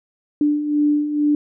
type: beating tone pair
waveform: sine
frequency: 293.7 / 295.9 Hz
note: D4 / D4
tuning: 0 / +13 cents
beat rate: 2.2 Hz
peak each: -23 / -16 dBFS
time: 0.41-1.35 s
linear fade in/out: 2 ms
effects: none